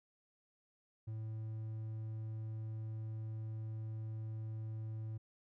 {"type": "tone", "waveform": "triangle", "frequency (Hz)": 110, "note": "A2", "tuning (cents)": 0, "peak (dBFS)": -38, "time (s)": [1.07, 5.18], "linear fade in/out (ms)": 10, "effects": []}